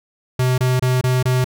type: tone bursts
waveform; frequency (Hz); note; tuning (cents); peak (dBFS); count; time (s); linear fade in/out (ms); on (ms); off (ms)
square; 127.4; C3; -46; -15; 5; 0.39-1.444; 5; 190; 26
effects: none